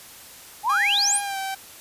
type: exponential sweep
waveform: sine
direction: up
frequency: 784 to 11080 Hz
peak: -18 dBFS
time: 0.63-1.21 s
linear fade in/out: 50 ms
type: tone with pitch glide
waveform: sawtooth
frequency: 810 to 774.3 Hz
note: G#5 to G5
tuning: -43 to -22 cents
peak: -23 dBFS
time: 0.69-1.55 s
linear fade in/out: 10 ms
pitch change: -79 cents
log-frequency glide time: 1.22-1.38 s
effects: white hiss -44 dBFS RMS until 1.8 s + resampled to 32000 Hz